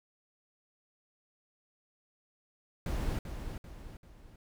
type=noise with echo; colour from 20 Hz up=brown; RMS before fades=-33 dBFS; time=2.86-3.19 s; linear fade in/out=2 ms; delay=390 ms; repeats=3; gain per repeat=-7 dB; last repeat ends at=4.36 s; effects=none